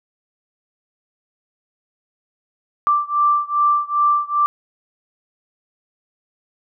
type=beating tone pair; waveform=sine; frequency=1174.7 / 1177.2 Hz; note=D6 / D6; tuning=0 / +4 cents; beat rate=2.5 Hz; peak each=-17 / -18 dBFS; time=2.87-4.46 s; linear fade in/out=0 ms; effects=none